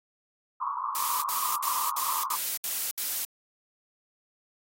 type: band-pass noise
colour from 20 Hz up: white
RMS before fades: -32 dBFS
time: 0.6-2.36 s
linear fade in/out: 10 ms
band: 960 to 1200 Hz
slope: 96 dB/octave
type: noise bursts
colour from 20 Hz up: blue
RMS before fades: -30 dBFS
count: 7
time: 0.95-3.248 s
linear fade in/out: 0 ms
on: 270 ms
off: 68 ms
effects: AAC 48 kbps